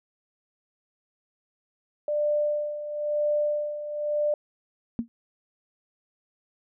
sine tone with tremolo, 594 Hz, D5, 20 cents sharp, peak -21 dBFS, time 2.08-4.34 s, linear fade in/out 2 ms, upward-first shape sine, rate 1 Hz, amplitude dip 70%
sine tone with exponential decay, 232.5 Hz, A#3, 4 cents flat, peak -20 dBFS, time 4.99-5.08 s, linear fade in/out 0 ms, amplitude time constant 19 ms
effects none

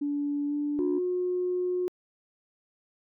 sine tone with pitch glide, 288.5 to 292.5 Hz, D4 to D4, -31 to -7 cents, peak -26 dBFS, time 0.01-0.99 s, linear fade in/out 10 ms, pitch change +24 cents, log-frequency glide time 0.47-0.54 s
sine tone, 361.3 Hz, F#4, 41 cents flat, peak -25 dBFS, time 0.79-1.88 s, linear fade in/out 0 ms
effects tanh soft clip ceiling -19 dBFS

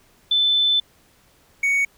sine / triangle tone pair in turn, 3520 / 2232 Hz, A7 / C#7, 0 / +11 cents, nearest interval minor sixth, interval 789 cents, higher first, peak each -15 dBFS, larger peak neither, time 0.31-0.8 / 1.63-1.85 s, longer first, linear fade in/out 5 ms, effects pink hiss -57 dBFS RMS until 1.97 s

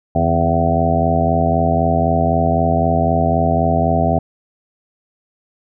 harmonic tone with a mistuned harmonic, 83.9 Hz, E2, 31 cents sharp, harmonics 1 / 2 / 3 / 4 / 5 / 6 / 7 / 8 / 9, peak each -20 / -19 / -21 / -28 / -26 / -30 / -25 / -18 / -20 dBFS, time 0.15-4.19 s, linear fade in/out 5 ms, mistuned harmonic 2, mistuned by -82 cents, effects none

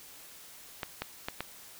clicks, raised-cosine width 0.3 ms, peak -17 dBFS, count 4, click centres 0.832 / 1.02 / 1.285 / 1.406 s, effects white hiss -51 dBFS RMS until 1.79 s

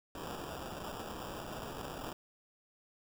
violet noise with sample-and-hold, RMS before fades -43 dBFS, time 0.15-2.13 s, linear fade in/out 2 ms, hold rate 2100 Hz, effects none

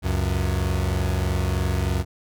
35% pulse tone pair together, 69.3 / 92.5 Hz, C#2 / F#2, 0 / 0 cents, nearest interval perfect fourth, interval 500 cents, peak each -22 / -22 dBFS, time 0.02-2.05 s, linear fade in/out 50 ms, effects none

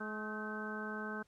harmonic tone with a mistuned harmonic, 213.3 Hz, G#3, 46 cents sharp, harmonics 1 / 2 / 3 / 4 / 5 / 6 / 7, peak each -43 / -46 / -51 / -51 / -50 / -49 / -43 dBFS, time 0-1.23 s, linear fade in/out 10 ms, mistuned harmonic 7, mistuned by +49 cents, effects pink hiss -73 dBFS RMS until 1.27 s + low-pass 10000 Hz 12 dB/octave

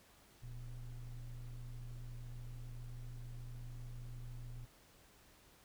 triangle ring-modulated tone, 73.42 Hz, D2, in tune, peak -39 dBFS, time 0.42-4.66 s, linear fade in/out 20 ms, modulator 46.6 Hz, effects tanh soft clip ceiling -37 dBFS + pink hiss -65 dBFS RMS until 5.64 s

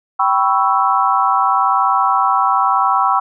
sine chord, C# half-diminished seventh, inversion second, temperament equal with one note detuned, 777.7 / 987.8 / 1108.7 / 1318.5 Hz, G5 / B5 / C#6 / E6, -14 / 0 / 0 / 0 cents, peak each -17 dBFS, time 0.19-3.2 s, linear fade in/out 10 ms, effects none

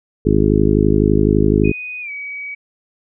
harmonic tone, 51.91 Hz, G#1, in tune, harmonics 1 / 2 / 3 / 4 / 5 / 6 / 7 / 8, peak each -19 / -19 / -19 / -19 / -19 / -19 / -19 / -19 dBFS, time 0.25-1.72 s, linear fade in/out 10 ms
sine tone with pitch glide, 2489 to 2269 Hz, D#7 to C#7, 0 to +40 cents, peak -25 dBFS, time 1.64-2.55 s, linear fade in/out 10 ms, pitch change -160 cents, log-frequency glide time 2.01-2.11 s
effects none

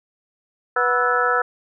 harmonic tone with a mistuned harmonic, 245.7 Hz, B3, 9 cents flat, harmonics 2 / 3 / 4 / 5 / 6 / 7, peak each -23 / -26 / -27 / -20 / -23 / -26 dBFS, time 0.76-1.42 s, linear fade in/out 5 ms, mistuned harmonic 5, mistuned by +120 cents, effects none

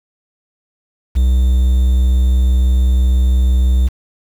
triangle tone with quantisation, 63 Hz, B1, 35 cents sharp, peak -7 dBFS, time 1.15-3.89 s, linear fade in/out 20 ms, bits 6, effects none

